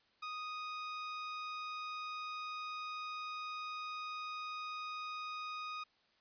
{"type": "tone", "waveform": "sawtooth", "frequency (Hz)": 1244.5, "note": "D#6", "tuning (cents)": 0, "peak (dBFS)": -37, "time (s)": [0.22, 5.84], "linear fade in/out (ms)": 10, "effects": ["white hiss -72 dBFS RMS until 6.2 s", "resampled to 11025 Hz"]}